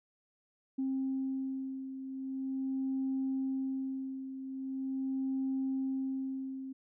sine beating tone pair, 265.9 / 266.32 Hz, C4 / C4, +28 / +31 cents, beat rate 0.42 Hz, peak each -33 / -39 dBFS, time 0.78-6.73 s, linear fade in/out 10 ms, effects tanh soft clip ceiling -26 dBFS

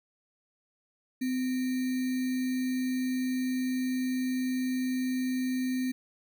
sine tone with sample-and-hold, 255.6 Hz, C4, 40 cents flat, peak -27 dBFS, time 1.21-5.92 s, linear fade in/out 10 ms, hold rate 2100 Hz, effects none

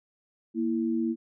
sine tone pair together, 233.1 / 329.6 Hz, A#3 / E4, 0 / 0 cents, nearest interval tritone, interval 600 cents, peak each -27 / -28 dBFS, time 0.54-1.16 s, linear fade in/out 50 ms, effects none

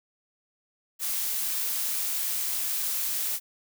blue noise, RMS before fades -29 dBFS, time 0.99-3.4 s, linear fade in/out 50 ms, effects none

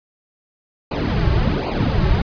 brown noise with flanger, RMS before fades -18 dBFS, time 0.91-2.22 s, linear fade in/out 5 ms, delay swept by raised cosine 0.57 to 4.17 ms, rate 1.3 Hz, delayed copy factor -1, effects resampled to 11025 Hz

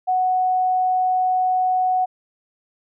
sine tone, 740 Hz, F#5, in tune, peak -16 dBFS, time 0.07-2.06 s, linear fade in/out 20 ms, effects none

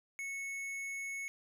sine tone with hard clipping, 2203 Hz, C#7, 11 cents flat, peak -40 dBFS, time 0.19-1.28 s, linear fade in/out 0 ms, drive 10 dB, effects none

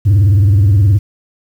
sine tone with vibrato, 99.6 Hz, G2, 28 cents sharp, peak -3 dBFS, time 0.05-0.99 s, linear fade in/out 20 ms, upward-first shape triangle, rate 19 Hz, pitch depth 200 cents each way, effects tanh soft clip ceiling -5 dBFS + 7-bit

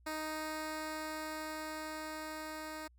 10% pulse tone with level ramp, 311.1 Hz, D#4, in tune, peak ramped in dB -29 to -34 dBFS, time 0.06-2.88 s, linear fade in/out 10 ms, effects added 60 Hz sine -61 dBFS peak until 2.98 s

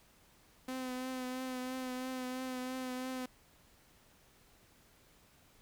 sawtooth tone with vibrato, 255.9 Hz, C4, 38 cents flat, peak -34 dBFS, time 0.68-3.26 s, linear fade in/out 5 ms, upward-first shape triangle, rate 3 Hz, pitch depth 29 cents each way, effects pink hiss -65 dBFS RMS until 5.61 s

